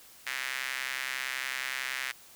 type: tone with high-pass filter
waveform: square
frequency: 65.41 Hz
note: C2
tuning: in tune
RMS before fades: -35 dBFS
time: 0.26-2.12 s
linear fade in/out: 10 ms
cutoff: 1900 Hz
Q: 2.6
effects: white hiss -54 dBFS RMS until 2.35 s